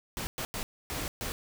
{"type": "noise bursts at uneven times", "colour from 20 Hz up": "pink", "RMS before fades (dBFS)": -35, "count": 5, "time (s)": [[0.17, 0.27], [0.38, 0.45], [0.54, 0.63], [0.9, 1.08], [1.21, 1.32]], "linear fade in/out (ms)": 0, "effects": []}